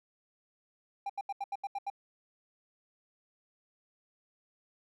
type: tone bursts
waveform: triangle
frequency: 798 Hz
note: G5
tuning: 31 cents sharp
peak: -31 dBFS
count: 8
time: 1.06-1.901 s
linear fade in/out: 5 ms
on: 36 ms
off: 79 ms
effects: none